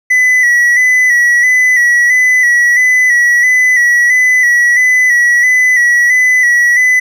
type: tone with vibrato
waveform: triangle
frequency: 1967 Hz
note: B6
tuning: 7 cents flat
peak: -4 dBFS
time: 0.1-7 s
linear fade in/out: 10 ms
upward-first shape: square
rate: 1.5 Hz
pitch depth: 34 cents each way
effects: none